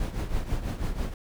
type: noise with tremolo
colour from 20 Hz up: brown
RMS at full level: -26 dBFS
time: 0-1.14 s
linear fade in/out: 2 ms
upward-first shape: triangle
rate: 6.1 Hz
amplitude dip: 75%
effects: none